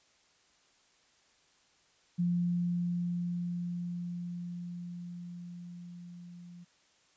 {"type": "tone with level ramp", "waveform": "sine", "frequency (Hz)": 174.8, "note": "F3", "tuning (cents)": 2, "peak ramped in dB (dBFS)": [-26, -47], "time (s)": [2.18, 6.65], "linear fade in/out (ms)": 20, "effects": ["white hiss -67 dBFS RMS until 7.16 s", "resampled to 16000 Hz"]}